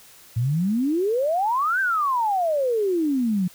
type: exponential two-way sweep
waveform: sine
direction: up then down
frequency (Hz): 110 to 1593 to 174.6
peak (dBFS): -19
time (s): 0.36-3.48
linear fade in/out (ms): 10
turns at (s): 1.8
effects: white hiss -49 dBFS RMS until 3.54 s